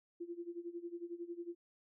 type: tone with tremolo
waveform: sine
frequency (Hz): 344.3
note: F4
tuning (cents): -25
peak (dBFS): -39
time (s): 0.2-1.55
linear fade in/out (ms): 10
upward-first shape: sine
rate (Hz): 11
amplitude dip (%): 85
effects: none